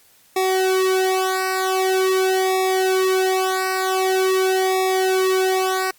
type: tone with flanger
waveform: sawtooth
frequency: 376.7 Hz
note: F#4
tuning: 31 cents sharp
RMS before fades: -19 dBFS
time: 0.36-5.91 s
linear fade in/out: 5 ms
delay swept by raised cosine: 0.66 to 2.36 ms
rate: 0.45 Hz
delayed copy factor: -1
effects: white hiss -54 dBFS RMS until 5.98 s + Opus 48 kbps